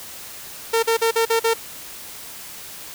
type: tone bursts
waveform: sawtooth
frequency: 455.3 Hz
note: A#4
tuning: 41 cents flat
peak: -12 dBFS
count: 6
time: 0.73-1.539 s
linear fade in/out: 10 ms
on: 99 ms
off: 43 ms
effects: white hiss -37 dBFS RMS until 2.94 s